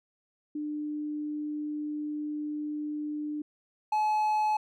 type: tone pair in turn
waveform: sine / triangle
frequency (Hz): 299.2 / 854.6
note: D4 / G#5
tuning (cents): +32 / +49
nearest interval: octave + tritone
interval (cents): 1817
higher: second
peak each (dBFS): -31 / -22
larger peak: second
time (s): 0.55-3.42 / 3.92-4.57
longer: first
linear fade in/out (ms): 5
effects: none